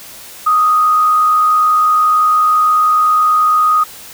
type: tone with frequency modulation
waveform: sine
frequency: 1244.5 Hz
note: D#6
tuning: in tune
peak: -8 dBFS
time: 0.46-3.84 s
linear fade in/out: 10 ms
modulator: 74.1 Hz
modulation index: 0.28
effects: white hiss -34 dBFS RMS until 4.13 s